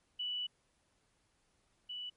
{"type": "tone pair in turn", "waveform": "sine", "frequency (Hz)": [2960, 2960], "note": ["F#7", "F#7"], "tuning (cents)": [0, 0], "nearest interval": "unison", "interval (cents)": 0, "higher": "neither", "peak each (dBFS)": [-35, -40], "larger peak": "first", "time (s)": [[0.19, 0.47], [1.89, 2.1]], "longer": "first", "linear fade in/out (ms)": 10, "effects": ["pink hiss -75 dBFS RMS until 2.16 s", "MP3 48 kbps"]}